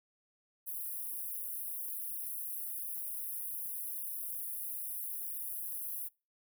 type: high-pass noise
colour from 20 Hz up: white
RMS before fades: -40 dBFS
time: 0.66-6.09 s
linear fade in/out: 20 ms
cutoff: 9800 Hz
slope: 96 dB/octave
effects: noise-tail reverb RT60 0.3 s tail -25 dB re dry